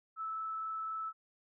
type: tone with frequency modulation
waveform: sine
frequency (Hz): 1310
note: E6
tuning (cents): -11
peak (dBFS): -36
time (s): 0.16-1.13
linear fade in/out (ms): 50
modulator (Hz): 23.8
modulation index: 0.36
effects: none